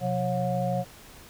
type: tone cluster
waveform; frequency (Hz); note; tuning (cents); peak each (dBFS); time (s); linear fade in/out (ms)
sine; 127.4 / 180.3 / 547 / 719; C3 / F#3 / C#5 / F#5; -46 / -45 / -23 / -50; -30; 0-0.85; 50
effects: pink hiss -49 dBFS RMS until 1.29 s